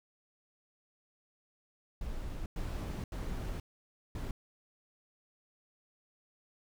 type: noise bursts at uneven times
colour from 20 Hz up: brown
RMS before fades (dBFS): -38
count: 4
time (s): 2.01-2.46 / 2.56-3.04 / 3.12-3.6 / 4.15-4.31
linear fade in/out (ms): 2
effects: none